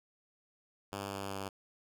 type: tone with pitch steps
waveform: 5% pulse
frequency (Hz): 99.4 / 98.6 / 97.81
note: G2 / G2 / G2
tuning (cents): +25 / +11 / -3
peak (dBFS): -27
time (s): 0.92-1.49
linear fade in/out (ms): 10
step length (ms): 190
effects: none